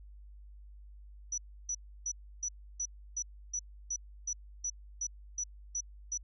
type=tone bursts; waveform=sine; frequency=5910 Hz; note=F#8; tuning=3 cents flat; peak=-32 dBFS; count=14; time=1.32-6.176 s; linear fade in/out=5 ms; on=59 ms; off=310 ms; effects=added 50 Hz sine -49 dBFS peak until 6.23 s

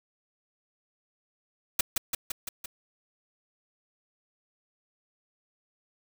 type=noise with echo; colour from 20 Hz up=white; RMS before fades=-23 dBFS; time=1.79-1.81 s; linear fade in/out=5 ms; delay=170 ms; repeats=5; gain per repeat=-3 dB; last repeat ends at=2.66 s; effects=none

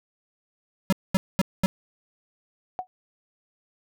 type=tone bursts; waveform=square; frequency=189.8 Hz; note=F#3; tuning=44 cents sharp; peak=-18 dBFS; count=4; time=0.9-1.66 s; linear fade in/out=0 ms; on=25 ms; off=220 ms
type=tone with exponential decay; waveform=sine; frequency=739 Hz; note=F#5; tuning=2 cents flat; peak=-22 dBFS; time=2.79-2.87 s; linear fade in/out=0 ms; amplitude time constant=16 ms
effects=none

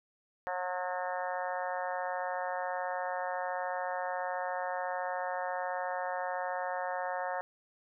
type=harmonic tone with a mistuned harmonic; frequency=181.4 Hz; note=F#3; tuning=34 cents flat; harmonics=3 / 4 / 5 / 6 / 7 / 8 / 9 / 10; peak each=-38 / -37 / -39 / -44 / -46 / -47 / -45 / -44 dBFS; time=0.47-7.41 s; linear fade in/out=0 ms; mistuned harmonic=7; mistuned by=+18 cents; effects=none

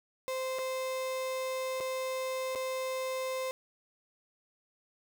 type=tone with dropouts; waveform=35% pulse; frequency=520 Hz; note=C5; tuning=11 cents flat; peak=-31 dBFS; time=0.28-3.51 s; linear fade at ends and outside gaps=0 ms; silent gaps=0.586-0.59 / 1.803-1.807 / 2.551-2.557 s; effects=10-bit

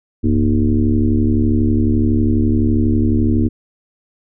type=tone with frequency modulation; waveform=sine; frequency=164.81 Hz; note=E3; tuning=in tune; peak=-11 dBFS; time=0.23-3.49 s; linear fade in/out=20 ms; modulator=72 Hz; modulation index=2.3; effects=none

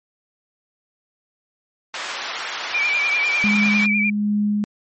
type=band-pass noise; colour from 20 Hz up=pink; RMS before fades=-29 dBFS; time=1.94-3.86 s; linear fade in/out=2 ms; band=970 to 4800 Hz; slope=12 dB/octave
type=tone with vibrato; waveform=sine; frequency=2349 Hz; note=D7; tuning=in tune; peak=-17 dBFS; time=2.74-4.1 s; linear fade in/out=5 ms; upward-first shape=sine; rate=10 Hz; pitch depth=54 cents each way
type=tone with tremolo; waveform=sine; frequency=207.7 Hz; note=G#3; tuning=in tune; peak=-16 dBFS; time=3.44-4.64 s; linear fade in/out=0 ms; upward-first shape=sine; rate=1.3 Hz; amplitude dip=35%
effects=MP3 32 kbps

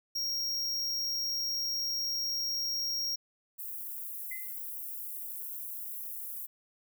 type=tone; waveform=square; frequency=5588 Hz; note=F8; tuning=in tune; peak=-31 dBFS; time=0.15-3.16 s; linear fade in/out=10 ms
type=high-pass noise; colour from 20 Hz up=white; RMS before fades=-40 dBFS; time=3.58-6.47 s; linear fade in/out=20 ms; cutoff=12000 Hz; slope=24 dB/octave
type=tone with exponential decay; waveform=sine; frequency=2049 Hz; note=C7; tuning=37 cents flat; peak=-37 dBFS; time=4.31-4.61 s; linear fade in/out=5 ms; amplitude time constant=65 ms
effects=none

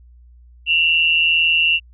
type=tone pair together; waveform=sine; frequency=2719 / 2881 Hz; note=F7 / F#7; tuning=-47 / -47 cents; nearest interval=minor second; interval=100 cents; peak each=-14 / -18 dBFS; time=0.66-1.8 s; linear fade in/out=50 ms; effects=added 60 Hz sine -43 dBFS peak until 1.93 s

